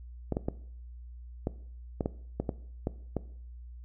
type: clicks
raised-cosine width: 2 ms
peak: -16 dBFS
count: 10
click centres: 0.323 / 0.369 / 0.485 / 1.471 / 2.008 / 2.059 / 2.4 / 2.492 / 2.871 / 3.167 s
effects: noise-tail reverb RT60 0.6 s tail -18 dB re dry + added 60 Hz sine -43 dBFS peak until 3.84 s